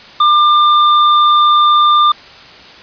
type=tone; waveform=square; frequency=1196 Hz; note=D6; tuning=31 cents sharp; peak=-7 dBFS; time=0.2-2.12 s; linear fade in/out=5 ms; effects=white hiss -36 dBFS RMS until 2.82 s + resampled to 11025 Hz